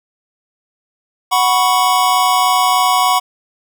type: chord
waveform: square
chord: F# suspended fourth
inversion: none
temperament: just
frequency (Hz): 740 / 986.7 / 1110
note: F#5 / B5 / C#6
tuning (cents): 0 / -2 / +2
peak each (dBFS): -16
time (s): 1.31-3.2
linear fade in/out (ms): 20
effects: none